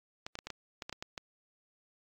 clicks, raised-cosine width 0.2 ms, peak -22 dBFS, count 10, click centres 0.265 / 0.354 / 0.389 / 0.47 / 0.503 / 0.822 / 0.895 / 0.927 / 1.025 / 1.178 s, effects AAC 48 kbps

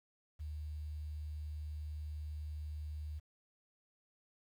sine tone with quantisation, 75.8 Hz, D#2, 45 cents flat, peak -40 dBFS, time 0.39-3.2 s, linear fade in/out 20 ms, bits 11, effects none

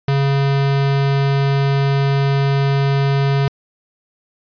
square tone, 138.59 Hz, C#3, in tune, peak -14 dBFS, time 0.08-3.48 s, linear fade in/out 2 ms, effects resampled to 11025 Hz

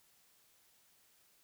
silence, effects white hiss -69 dBFS RMS until 1.43 s

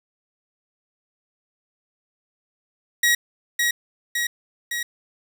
sawtooth tone with echo, 1903 Hz, A#6, 35 cents sharp, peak -12 dBFS, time 3.03-3.15 s, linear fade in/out 5 ms, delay 560 ms, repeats 3, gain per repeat -3 dB, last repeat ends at 4.83 s, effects 8-bit

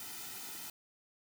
white noise with comb filter, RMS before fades -45 dBFS, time 0-0.7 s, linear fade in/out 2 ms, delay 1.8 ms, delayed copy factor -0.75, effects none

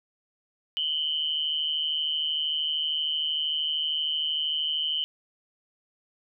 sine tone pair together, 2956 / 3109 Hz, F#7 / G7, -2 / -15 cents, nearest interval minor second, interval 87 cents, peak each -28 dBFS, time 0.77-5.04 s, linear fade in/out 0 ms, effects none

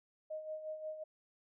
sine tone with tremolo, 622.3 Hz, D#5, in tune, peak -38 dBFS, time 0.3-1.04 s, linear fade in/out 10 ms, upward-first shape sine, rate 5.6 Hz, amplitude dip 60%, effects none

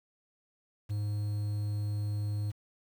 triangle tone with quantisation, 103.83 Hz, G#2, in tune, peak -28 dBFS, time 0.89-2.52 s, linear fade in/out 20 ms, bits 9, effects none

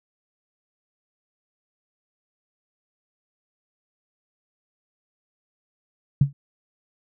sine tone with exponential decay, 140 Hz, C#3, 18 cents sharp, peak -9 dBFS, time 6.21-6.33 s, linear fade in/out 5 ms, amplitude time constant 25 ms, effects none

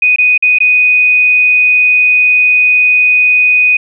sine tone with dropouts, 2489 Hz, D#7, in tune, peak -5 dBFS, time 0.02-3.77 s, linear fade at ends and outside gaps 5 ms, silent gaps 0.161-0.184 / 0.378-0.424 / 0.586-0.603 s, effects none

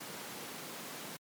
pink high-pass noise, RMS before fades -45 dBFS, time 0-1.17 s, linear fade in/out 10 ms, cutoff 160 Hz, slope 24 dB/octave, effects MP3 96 kbps

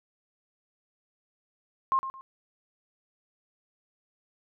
sine tone with echo, 1065 Hz, C6, 30 cents sharp, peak -21 dBFS, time 1.92-1.99 s, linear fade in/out 0 ms, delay 110 ms, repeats 2, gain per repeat -11 dB, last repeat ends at 2.21 s, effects none

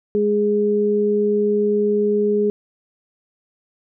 sine tone pair together, 207.8 / 415.3 Hz, G#3 / G#4, +1 / 0 cents, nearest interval octave, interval 1199 cents, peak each -21 / -16 dBFS, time 0.15-2.5 s, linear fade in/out 0 ms, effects none

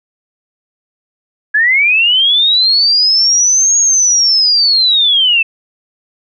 sine linear two-way sweep, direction up then down, 1661.2 to 6650 to 2610 Hz, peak -7 dBFS, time 1.54-5.43 s, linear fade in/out 10 ms, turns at 3.78 s, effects none

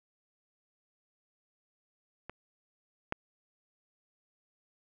clicks, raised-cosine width 0.5 ms, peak -26 / -16 dBFS, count 2, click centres 2.296 / 3.124 s, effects none

